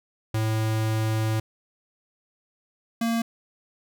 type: tone pair in turn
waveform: square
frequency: 110 / 230 Hz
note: A2 / A#3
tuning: 0 / -23 cents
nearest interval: octave + minor second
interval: 1277 cents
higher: second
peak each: -23 dBFS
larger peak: neither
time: 0.34-1.4 / 3.01-3.22 s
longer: first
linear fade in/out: 5 ms
effects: none